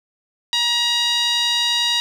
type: tone with band-pass filter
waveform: sawtooth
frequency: 951 Hz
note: A#5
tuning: 34 cents sharp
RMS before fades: -19 dBFS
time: 0.53-2 s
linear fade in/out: 0 ms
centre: 3900 Hz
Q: 3.4
effects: none